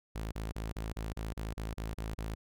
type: tone bursts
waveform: sawtooth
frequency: 54.4 Hz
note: A1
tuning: 19 cents flat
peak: -32 dBFS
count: 11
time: 0.15-2.35 s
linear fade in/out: 10 ms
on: 170 ms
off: 33 ms
effects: none